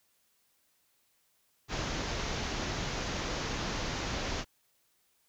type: low-pass noise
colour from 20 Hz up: pink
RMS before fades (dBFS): -35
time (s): 1.68-4.45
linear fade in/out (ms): 50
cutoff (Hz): 6800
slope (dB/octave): 96
effects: white hiss -72 dBFS RMS until 5.28 s